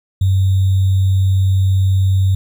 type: tone with sample-and-hold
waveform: sine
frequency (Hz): 95.4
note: G2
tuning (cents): -47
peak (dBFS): -10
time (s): 0.21-2.35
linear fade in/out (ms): 5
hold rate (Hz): 3675
effects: none